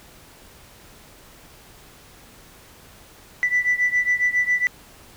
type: beating tone pair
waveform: sine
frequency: 1975.5 / 1982.8 Hz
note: B6 / B6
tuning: 0 / +6 cents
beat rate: 7.3 Hz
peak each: -19 / -21 dBFS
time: 3.43-4.67 s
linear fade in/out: 0 ms
effects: tanh soft clip ceiling -12 dBFS + pink hiss -48 dBFS RMS until 5.16 s